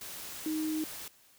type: tone in noise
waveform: sine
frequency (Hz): 311.9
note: D#4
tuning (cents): +4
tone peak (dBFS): -30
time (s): 0.46-0.84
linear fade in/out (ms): 2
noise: white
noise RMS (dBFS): -43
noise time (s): 0.01-1.08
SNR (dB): +10
effects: white hiss -62 dBFS RMS until 1.38 s